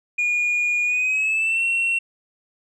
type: tone with pitch glide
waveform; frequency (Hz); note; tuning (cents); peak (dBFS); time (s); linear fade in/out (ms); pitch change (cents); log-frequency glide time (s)
sine; 2438 to 2721; D#7 to F7; -36 to -46; -16; 0.18-1.99; 10; +190; 0.84-1.64
effects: tanh soft clip ceiling -17 dBFS